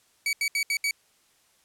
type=tone bursts at uneven times; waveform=sawtooth; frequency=2271 Hz; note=C#7; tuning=41 cents sharp; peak=-20 dBFS; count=5; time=0.26-0.33 / 0.41-0.48 / 0.55-0.63 / 0.7-0.77 / 0.84-0.91 s; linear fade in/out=2 ms; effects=white hiss -64 dBFS RMS until 1.64 s + low-pass 11000 Hz 12 dB/octave